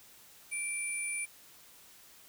sine tone pair together, 2349 / 9410 Hz, D7 / D9, 0 / +2 cents, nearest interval 2 octaves, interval 2402 cents, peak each -36 / -36 dBFS, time 0.51-1.26 s, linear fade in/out 20 ms, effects white hiss -57 dBFS RMS until 2.28 s

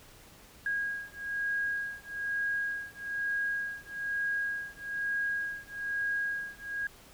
sine beating tone pair, 1637 / 1638.1 Hz, G#6 / G#6, -25 / -24 cents, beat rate 1.1 Hz, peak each -34 / -34 dBFS, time 0.66-6.87 s, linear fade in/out 2 ms, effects pink hiss -55 dBFS RMS until 7.13 s

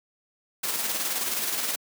white noise with tremolo, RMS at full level -27 dBFS, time 0.63-1.76 s, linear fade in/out 10 ms, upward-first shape square, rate 19 Hz, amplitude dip 35%, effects high-pass 200 Hz 12 dB/octave

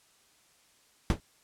brown noise with exponential decay, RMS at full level -19 dBFS, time 1.1-1.2 s, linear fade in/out 1 ms, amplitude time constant 21 ms, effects white hiss -64 dBFS RMS until 1.43 s + low-pass 10000 Hz 12 dB/octave

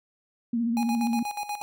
sine tone with vibrato, 233.1 Hz, A#3, in tune, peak -23 dBFS, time 0.53-1.23 s, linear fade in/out 5 ms, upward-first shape sine, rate 15 Hz, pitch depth 48 cents each way
square tone with tremolo, 827 Hz, G#5, 8 cents flat, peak -29 dBFS, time 0.77-1.62 s, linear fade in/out 0 ms, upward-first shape square, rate 8.3 Hz, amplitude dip 70%
effects none

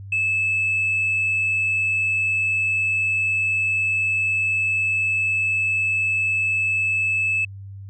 triangle tone with hard clipping, 2612 Hz, E7, 17 cents flat, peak -19 dBFS, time 0.12-7.45 s, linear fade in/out 5 ms, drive 4 dB, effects added 98 Hz sine -34 dBFS peak until 7.89 s + resampled to 24000 Hz

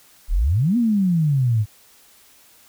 sine exponential two-way sweep, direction up then down, 32.6 to 246.9 to 101.9 Hz, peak -15 dBFS, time 0.28-1.66 s, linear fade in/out 50 ms, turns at 0.77 s, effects white hiss -52 dBFS RMS until 2.68 s

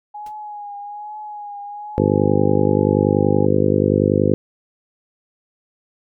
sine tone with vibrato, 830.6 Hz, G#5, in tune, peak -29 dBFS, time 0.14-3.46 s, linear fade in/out 10 ms, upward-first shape triangle, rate 1.2 Hz, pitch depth 43 cents each way
pink noise with exponential decay, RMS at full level -39 dBFS, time 0.26-0.35 s, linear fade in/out 5 ms, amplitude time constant 18 ms
harmonic tone, 50.5 Hz, G#1, 48 cents flat, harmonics 2 / 3 / 4 / 5 / 6 / 7 / 8 / 9 / 10, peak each -22 / -22 / -22 / -22 / -22 / -22 / -22 / -22 / -22 dBFS, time 1.98-4.34 s, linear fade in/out 0 ms
effects none

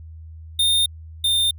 square tone pair in turn, 3640 / 3622 Hz, A#7 / A7, -42 / +49 cents, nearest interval unison, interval 9 cents, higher first, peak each -16 / -17 dBFS, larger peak first, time 0.59-0.86 / 1.24-1.51 s, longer neither, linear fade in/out 5 ms, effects added 80 Hz sine -36 dBFS peak until 1.58 s

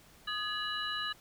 sine tone cluster, 1239 / 1692 / 2923 / 3960 Hz, D#6 / G#6 / F#7 / B7, -8 / +32 / -22 / +4 cents, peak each -39 / -38 / -38 / -40 dBFS, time 0.27-1.13 s, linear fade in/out 10 ms, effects pink hiss -59 dBFS RMS until 1.2 s

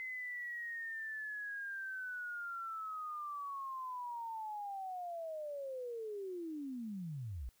sine linear sweep, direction down, 2056 to 53.2 Hz, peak -40 dBFS, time 0-7.49 s, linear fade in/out 0 ms, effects white hiss -72 dBFS RMS until 7.6 s

